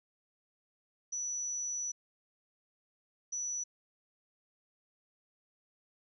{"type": "tone bursts at uneven times", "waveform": "sine", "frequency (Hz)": 5920, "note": "F#8", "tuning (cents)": 0, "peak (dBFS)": -34, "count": 2, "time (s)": [[1.12, 1.92], [3.32, 3.64]], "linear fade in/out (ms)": 10, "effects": []}